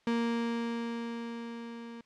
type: tone with level ramp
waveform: 35% pulse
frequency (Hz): 233.1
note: A#3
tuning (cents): 0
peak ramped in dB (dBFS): -25 to -41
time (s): 0.07-2.01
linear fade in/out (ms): 2
effects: white hiss -68 dBFS RMS until 2.05 s + low-pass 4000 Hz 12 dB/octave